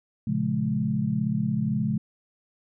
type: chord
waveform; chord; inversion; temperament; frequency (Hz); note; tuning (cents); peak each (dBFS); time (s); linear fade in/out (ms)
sine; Bb minor seventh; none; equal with one note detuned; 116.54 / 138.59 / 174.61 / 211.6; Bb2 / Db3 / F3 / Ab3; 0 / 0 / 0 / +33; -32 / -28 / -30 / -26; 0.27-1.98; 5
effects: none